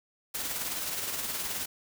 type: noise with tremolo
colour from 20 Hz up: white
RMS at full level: -32 dBFS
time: 0.34-1.66 s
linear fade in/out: 10 ms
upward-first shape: triangle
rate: 19 Hz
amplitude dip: 45%
effects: none